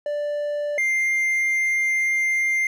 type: tone pair in turn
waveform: triangle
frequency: 587.3 / 2101 Hz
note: D5 / C7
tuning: 0 / +7 cents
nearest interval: octave + minor seventh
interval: 2207 cents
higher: second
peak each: -21 / -17 dBFS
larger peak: second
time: 0.06-0.78 / 0.78-2.67 s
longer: second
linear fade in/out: 2 ms
effects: none